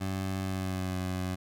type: tone with pitch glide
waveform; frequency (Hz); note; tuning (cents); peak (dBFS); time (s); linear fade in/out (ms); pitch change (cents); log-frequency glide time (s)
20% pulse; 95.4 to 92.15; G2 to F#2; -47 to -7; -26; 0-1.36; 20; -60; 0.41-0.99
effects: none